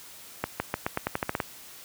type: accelerating click train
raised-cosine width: 0.5 ms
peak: -11 dBFS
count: 11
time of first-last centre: 0.44-1.402 s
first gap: 160 ms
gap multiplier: 0.88
effects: white hiss -47 dBFS RMS until 1.84 s + high-pass 60 Hz 12 dB/octave